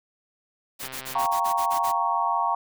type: noise bursts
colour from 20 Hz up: white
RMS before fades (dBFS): -35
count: 9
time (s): 0.79-1.924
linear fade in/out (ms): 20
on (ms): 94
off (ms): 36
type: click train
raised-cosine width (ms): 0.3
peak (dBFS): -22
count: 57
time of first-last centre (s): 0.83-1.257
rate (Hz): 131
type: chord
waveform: sine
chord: G half-diminished seventh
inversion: third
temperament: equal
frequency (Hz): 698.5 / 784 / 932.3 / 1108.7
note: F5 / G5 / Bb5 / Db6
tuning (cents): 0 / 0 / 0 / 0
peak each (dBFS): -29 / -29 / -25 / -26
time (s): 1.15-2.55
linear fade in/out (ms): 5
effects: none